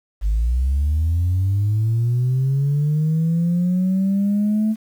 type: linear sweep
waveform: sine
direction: up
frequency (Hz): 49 to 220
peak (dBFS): -14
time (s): 0.21-4.76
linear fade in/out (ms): 50
effects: tanh soft clip ceiling -13 dBFS + 8-bit